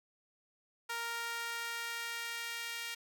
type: tone with high-pass filter sweep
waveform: sawtooth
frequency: 465.8 Hz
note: A#4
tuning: 1 cent flat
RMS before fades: -40 dBFS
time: 0.89-2.95 s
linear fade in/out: 10 ms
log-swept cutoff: 1200 to 2200 Hz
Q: 1.4
effects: none